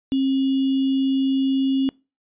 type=tone with sample-and-hold; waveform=sine; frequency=268.2 Hz; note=C4; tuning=43 cents sharp; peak=-17 dBFS; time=0.12-1.89 s; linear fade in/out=0 ms; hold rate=3150 Hz; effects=noise-tail reverb RT60 0.3 s tail -25 dB re dry + resampled to 8000 Hz